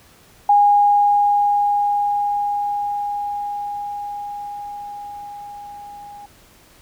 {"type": "tone with level ramp", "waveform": "sine", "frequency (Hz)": 819, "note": "G#5", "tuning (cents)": -24, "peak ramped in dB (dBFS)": [-9, -35], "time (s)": [0.49, 6.26], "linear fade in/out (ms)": 5, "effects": ["pink hiss -50 dBFS RMS until 6.81 s"]}